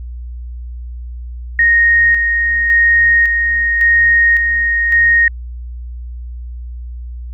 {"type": "tone with tremolo", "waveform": "sine", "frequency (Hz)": 1862, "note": "A#6", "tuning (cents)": -2, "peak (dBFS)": -7, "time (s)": [1.59, 5.28], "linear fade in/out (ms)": 2, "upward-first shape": "square", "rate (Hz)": 0.9, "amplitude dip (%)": 40, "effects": ["added 60 Hz sine -24 dBFS peak until 7.33 s"]}